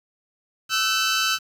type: tone pair together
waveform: 15% pulse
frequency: 1318.5 / 1520.5 Hz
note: E6 / F#6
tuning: 0 / +47 cents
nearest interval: major second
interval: 247 cents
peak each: -16 dBFS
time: 0.69-1.39 s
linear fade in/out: 50 ms
effects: low-pass 11000 Hz 12 dB/octave + 8-bit